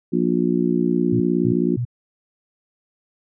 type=harmonic tone; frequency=59.3 Hz; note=A#1; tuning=30 cents sharp; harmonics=3 / 4 / 5 / 6; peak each=-22 / -22 / -22 / -22 dBFS; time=0.12-1.77 s; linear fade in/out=20 ms
type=tone bursts; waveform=sine; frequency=121.3 Hz; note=B2; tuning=31 cents flat; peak=-20 dBFS; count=3; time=1.12-1.852 s; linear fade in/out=10 ms; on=84 ms; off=240 ms
effects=none